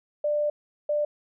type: tone bursts at uneven times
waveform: sine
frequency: 593 Hz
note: D5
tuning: 17 cents sharp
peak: -22 dBFS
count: 2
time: 0.24-0.5 / 0.89-1.05 s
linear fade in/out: 5 ms
effects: none